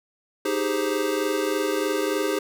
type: chord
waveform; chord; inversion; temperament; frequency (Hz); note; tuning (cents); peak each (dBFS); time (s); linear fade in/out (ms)
square; Ab major seventh; second; equal; 311.1 / 392 / 415.3 / 523.3; Eb4 / G4 / Ab4 / C5; 0 / 0 / 0 / 0; -29 / -28 / -29 / -30; 0.45-2.39; 5
effects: none